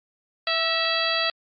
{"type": "harmonic tone with a mistuned harmonic", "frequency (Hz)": 660, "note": "E5", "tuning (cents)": 2, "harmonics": [1, 2, 3, 4, 5, 6, 7], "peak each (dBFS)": [-29, -29, -29, -29, -29, -29, -29], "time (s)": [0.47, 1.3], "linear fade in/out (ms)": 2, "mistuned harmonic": 3, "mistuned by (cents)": -44, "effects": ["Opus 48 kbps"]}